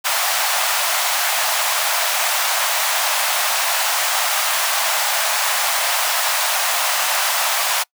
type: high-pass noise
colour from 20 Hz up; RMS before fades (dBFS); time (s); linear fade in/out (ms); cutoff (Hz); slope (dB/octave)
pink; -19; 0.04-7.84; 20; 640; 48
effects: noise-tail reverb RT60 0.1 s tail -25 dB re dry